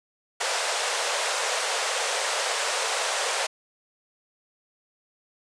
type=band-pass noise; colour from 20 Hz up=pink; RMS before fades=-27 dBFS; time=0.4-3.47 s; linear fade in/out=10 ms; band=470 to 9300 Hz; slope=48 dB/octave; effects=none